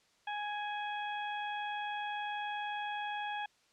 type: harmonic tone with a mistuned harmonic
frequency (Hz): 830.6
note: G#5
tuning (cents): 0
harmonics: 1 / 2 / 3 / 4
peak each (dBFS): -37 / -42 / -46 / -47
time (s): 0.27-3.46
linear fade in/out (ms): 5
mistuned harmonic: 3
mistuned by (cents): +26
effects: white hiss -69 dBFS RMS until 3.72 s + low-pass 6000 Hz 12 dB/octave